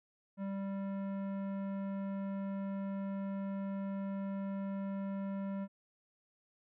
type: tone with tanh clipping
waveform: sine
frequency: 196 Hz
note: G3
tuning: in tune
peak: -38 dBFS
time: 0.37-5.68 s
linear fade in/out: 50 ms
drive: 15 dB
effects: none